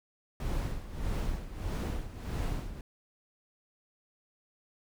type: noise with tremolo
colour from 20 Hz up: brown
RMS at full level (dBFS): -31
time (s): 0.4-2.81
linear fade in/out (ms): 2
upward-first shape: sine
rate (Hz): 1.6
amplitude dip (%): 75
effects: none